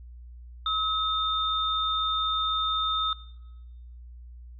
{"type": "tone pair together", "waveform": "sine", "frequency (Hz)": [1282, 3626], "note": ["E6", "A#7"], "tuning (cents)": [-49, -49], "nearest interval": "octave + tritone", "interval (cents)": 1800, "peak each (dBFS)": [-27, -27], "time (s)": [0.66, 3.13], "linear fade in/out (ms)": 2, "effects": ["noise-tail reverb RT60 1.0 s tail -20 dB re dry", "added 60 Hz sine -42 dBFS peak until 4.59 s"]}